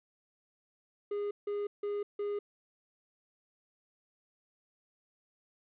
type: tone bursts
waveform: triangle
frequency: 410 Hz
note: G#4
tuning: 22 cents flat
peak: -30 dBFS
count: 4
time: 1.11-2.39 s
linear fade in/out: 5 ms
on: 200 ms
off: 160 ms
effects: resampled to 8000 Hz + 11-bit